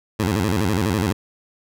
15% pulse tone with vibrato, 98.1 Hz, G2, 2 cents sharp, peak -12 dBFS, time 0.19-1.13 s, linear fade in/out 10 ms, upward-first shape square, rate 12 Hz, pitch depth 180 cents each way, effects none

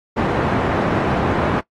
pink band-pass noise, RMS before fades -19 dBFS, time 0.16-1.61 s, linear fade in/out 20 ms, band 100 to 1300 Hz, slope 12 dB/octave, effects noise-tail reverb RT60 0.1 s tail -20 dB re dry + AAC 32 kbps

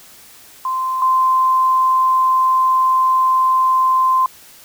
sine tone pair in turn, 1039 / 1039 Hz, C6 / C6, -12 / -12 cents, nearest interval unison, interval 0 cents, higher neither, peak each -17 / -11 dBFS, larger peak second, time 0.65-1.02 / 1.02-4.26 s, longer second, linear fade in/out 2 ms, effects white hiss -43 dBFS RMS until 4.64 s

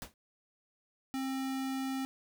pink noise with exponential decay, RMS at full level -38 dBFS, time 0.02-0.14 s, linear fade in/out 1 ms, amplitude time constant 26 ms
square tone, 265.8 Hz, C4, 27 cents sharp, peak -34 dBFS, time 1.14-2.05 s, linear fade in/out 0 ms
effects none

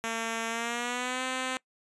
5% pulse tone with pitch glide, 227.2 to 258 Hz, A#3 to C4, -44 to -24 cents, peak -19 dBFS, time 0.04-1.57 s, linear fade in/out 0 ms, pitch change +220 cents, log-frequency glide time 0.48-1.23 s, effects noise-tail reverb RT60 0.1 s tail -22 dB re dry + resampled to 24000 Hz

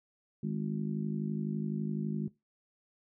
harmonic tone with a mistuned harmonic, 51.91 Hz, G#1, in tune, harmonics 3 / 4 / 5 / 6 / 7, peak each -35 / -34 / -45 / -50 / -44 dBFS, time 0.43-2.28 s, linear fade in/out 5 ms, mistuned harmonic 7, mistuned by -23 cents, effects noise-tail reverb RT60 0.2 s tail -18 dB re dry

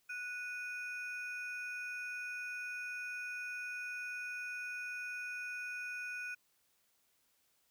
triangle ring-modulated tone, 1975.5 Hz, B6, in tune, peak -35 dBFS, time 0.09-6.35 s, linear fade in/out 10 ms, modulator 504 Hz, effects white hiss -75 dBFS RMS until 7.7 s

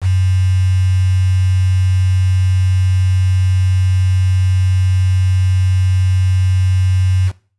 sine tone with quantisation, 93 Hz, F#2, 9 cents sharp, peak -10 dBFS, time 0.01-7.32 s, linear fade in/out 50 ms, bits 5, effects noise-tail reverb RT60 0.4 s tail -19 dB re dry + resampled to 24000 Hz

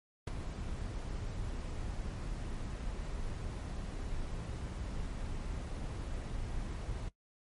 brown noise with ADSR envelope, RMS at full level -30 dBFS, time 0.27-7.09 s, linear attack 5 ms, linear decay 17 ms, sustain -9 dB, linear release 10 ms, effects noise-tail reverb RT60 0.1 s tail -18 dB re dry + MP3 48 kbps

